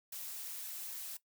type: noise with flanger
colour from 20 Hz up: blue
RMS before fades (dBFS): -44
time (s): 0.12-1.17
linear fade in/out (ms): 5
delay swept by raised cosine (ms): 1.1 to 6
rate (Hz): 3.8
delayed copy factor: +0.5
effects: noise-tail reverb RT60 0.1 s tail -17 dB re dry